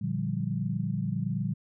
sine chord, G minor seventh, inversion first, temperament equal, 116.54 / 146.83 / 174.61 / 196 Hz, Bb2 / D3 / F3 / G3, 0 / 0 / 0 / 0 cents, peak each -33 dBFS, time 0.01-1.54 s, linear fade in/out 10 ms, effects none

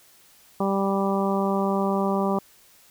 harmonic tone, 196 Hz, G3, in tune, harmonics 1 / 2 / 3 / 4 / 5 / 6, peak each -24 / -27 / -29 / -30 / -31 / -32 dBFS, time 0.6-2.39 s, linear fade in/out 5 ms, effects white hiss -55 dBFS RMS until 2.9 s

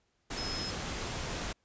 sine tone in noise, 5150 Hz, E8, 41 cents flat, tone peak -37 dBFS, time 0.37-0.71 s, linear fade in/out 10 ms, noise pink, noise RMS -37 dBFS, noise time 0.3-1.53 s, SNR -3 dB, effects pink hiss -75 dBFS RMS until 1.64 s + resampled to 16000 Hz

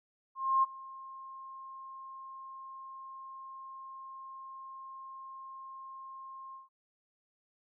sine tone with ADSR envelope, 1065 Hz, C6, 30 cents sharp, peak -22 dBFS, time 0.35-6.69 s, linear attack 280 ms, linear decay 22 ms, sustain -22 dB, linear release 150 ms, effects none

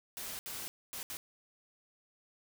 white noise bursts at uneven times, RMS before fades -42 dBFS, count 4, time 0.17-0.39 / 0.46-0.68 / 0.93-1.03 / 1.1-1.17 s, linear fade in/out 0 ms, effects none

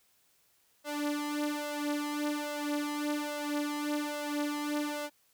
sawtooth tone with flanger, 294.7 Hz, D4, 6 cents sharp, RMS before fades -34 dBFS, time 0.84-5.1 s, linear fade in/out 50 ms, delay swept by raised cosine 1.9 to 4.4 ms, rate 1.2 Hz, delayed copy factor +0.8, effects white hiss -69 dBFS RMS until 5.33 s

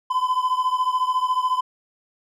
triangle beating tone pair, 1011 / 1025 Hz, B5 / C6, +40 / -36 cents, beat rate 14 Hz, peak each -19 / -22 dBFS, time 0.1-1.61 s, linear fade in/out 10 ms, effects none

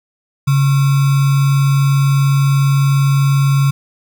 sine tone with sample-and-hold, 138.59 Hz, C#3, in tune, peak -9 dBFS, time 0.47-3.71 s, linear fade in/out 10 ms, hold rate 1225 Hz, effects none

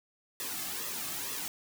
white noise with flanger, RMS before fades -37 dBFS, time 0.4-1.48 s, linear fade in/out 0 ms, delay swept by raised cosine 1.3 to 2.12 ms, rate 2.2 Hz, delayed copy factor -0.65, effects none

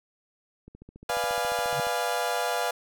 click train, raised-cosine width 3 ms, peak -33 dBFS, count 18, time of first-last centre 0.68-1.869 s, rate 14.3 Hz
30% pulse chord, B diminished seventh, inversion none, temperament equal with one note detuned, 493.9 / 594.2 / 698.5 / 830.6 Hz, B4 / D5 / F5 / Ab5, 0 / +20 / 0 / 0 cents, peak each -29 / -31 / -27 / -30 dBFS, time 1.09-2.71 s, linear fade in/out 5 ms
sine tone with exponential growth, 140 Hz, C#3, 18 cents sharp, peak -29 dBFS, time 1.67-1.8 s, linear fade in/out 2 ms, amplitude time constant 28 ms
effects none

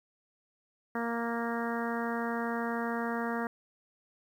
harmonic tone, 233.1 Hz, A#3, in tune, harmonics 1 / 2 / 3 / 4 / 5 / 6 / 7 / 8, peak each -34 / -37 / -39 / -40 / -41 / -42 / -42 / -43 dBFS, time 0.95-3.47 s, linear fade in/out 2 ms, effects 10-bit

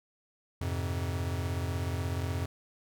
square chord, F minor, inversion none, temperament equal, 87.31 / 103.83 / 130.81 Hz, F2 / Ab2 / C3, 0 / 0 / 0 cents, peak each -33 / -39 / -38 dBFS, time 0.61-2.46 s, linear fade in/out 5 ms, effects none

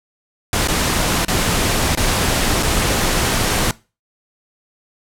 pink noise with dropouts, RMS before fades -17 dBFS, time 0.53-3.71 s, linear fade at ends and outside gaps 1 ms, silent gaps 0.674-0.684 / 1.249-1.282 / 1.951-1.973 / 2.627-2.631 s, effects noise-tail reverb RT60 0.3 s tail -21 dB re dry + low-pass 12000 Hz 12 dB/octave

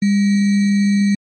sine tone with sample-and-hold, 201.3 Hz, G3, 46 cents sharp, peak -11 dBFS, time 0.02-1.15 s, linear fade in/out 5 ms, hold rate 2100 Hz, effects MP3 32 kbps

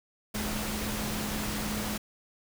sine tone in noise, 211.5 Hz, G#3, 32 cents sharp, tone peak -35 dBFS, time 0.34-1.98 s, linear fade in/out 10 ms, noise pink, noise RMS -34 dBFS, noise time 0.34-1.98 s, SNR -4 dB, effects none

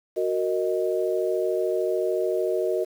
sine chord, D# minor, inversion first, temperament equal with one note detuned, 370 / 463.5 / 622.3 Hz, F#4 / A#4 / D#5, 0 / -10 / 0 cents, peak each -25 / -27 / -27 dBFS, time 0.16-2.85 s, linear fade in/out 20 ms, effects 8-bit

